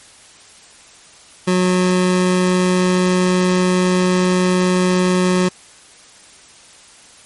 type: tone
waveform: 25% pulse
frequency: 182.4 Hz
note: F#3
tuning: 24 cents flat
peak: -9 dBFS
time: 1.47-5.49 s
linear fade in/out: 10 ms
effects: white hiss -44 dBFS RMS until 7.25 s + MP3 48 kbps